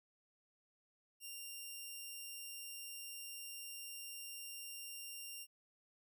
10% pulse tone, 2784 Hz, F7, 6 cents flat, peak -38 dBFS, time 1.2-5.47 s, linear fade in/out 50 ms, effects none

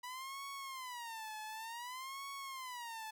sawtooth tone with vibrato, 977 Hz, B5, 19 cents flat, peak -40 dBFS, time 0.03-3.11 s, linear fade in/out 10 ms, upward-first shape sine, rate 0.55 Hz, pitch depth 220 cents each way, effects none

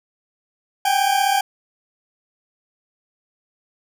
40% pulse tone pair together, 772.2 / 808 Hz, G5 / G#5, -26 / -48 cents, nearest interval minor second, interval 78 cents, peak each -18 / -18 dBFS, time 0.85-1.41 s, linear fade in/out 5 ms, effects none

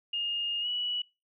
sine tone with pitch glide, 2837 to 2940 Hz, F7 to F#7, +27 to -12 cents, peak -29 dBFS, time 0.13-1.02 s, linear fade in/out 5 ms, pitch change +61 cents, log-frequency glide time 0.61-0.67 s, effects noise-tail reverb RT60 0.3 s tail -25 dB re dry

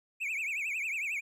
triangle tone with vibrato, 2415 Hz, D7, 48 cents sharp, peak -30 dBFS, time 0.2-1.21 s, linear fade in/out 20 ms, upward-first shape triangle, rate 11 Hz, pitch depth 210 cents each way, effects none

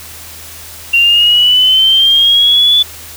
sine linear sweep, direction up, 2753 to 3475 Hz, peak -5 dBFS, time 0.93-2.83 s, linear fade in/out 10 ms, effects added 81 Hz sine -38 dBFS peak until 3.16 s + white hiss -31 dBFS RMS until 3.16 s

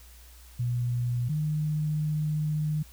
sine tone pair in turn, 121.6 / 152.52 Hz, B2 / D#3, -26 / -34 cents, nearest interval major third, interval 392 cents, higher second, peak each -25 dBFS, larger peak neither, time 0.59-1.29 / 1.29-2.83 s, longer second, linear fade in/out 10 ms, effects added 60 Hz sine -49 dBFS peak until 2.92 s + white hiss -55 dBFS RMS until 2.92 s

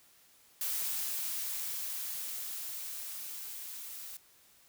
blue noise with level ramp, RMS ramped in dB -34 to -45 dBFS, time 0.61-4.17 s, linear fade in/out 2 ms, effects white hiss -63 dBFS RMS until 4.68 s

